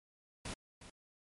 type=noise with echo; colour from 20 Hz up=pink; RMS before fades=-42 dBFS; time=0.45-0.54 s; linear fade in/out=5 ms; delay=360 ms; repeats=1; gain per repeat=-12 dB; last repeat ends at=0.9 s; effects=MP3 48 kbps